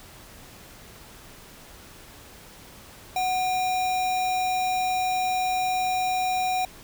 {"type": "tone with sample-and-hold", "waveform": "sine", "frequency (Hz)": 740, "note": "F#5", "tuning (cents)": 0, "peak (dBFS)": -22, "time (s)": [3.16, 6.65], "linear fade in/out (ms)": 2, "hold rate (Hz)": 3150, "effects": ["pink hiss -47 dBFS RMS until 6.83 s"]}